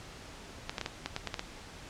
clicks, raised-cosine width 0.2 ms, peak -16 dBFS, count 9, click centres 0.695 / 0.782 / 0.813 / 0.861 / 1.06 / 1.164 / 1.273 / 1.342 / 1.394 s, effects pink hiss -48 dBFS RMS until 1.89 s + low-pass 7000 Hz 12 dB/octave

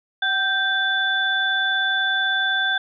sine tone cluster, 759 / 1568 / 3490 Hz, F#5 / G6 / A7, +44 / 0 / -15 cents, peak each -28 / -20 / -24 dBFS, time 0.22-2.78 s, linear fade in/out 5 ms, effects none

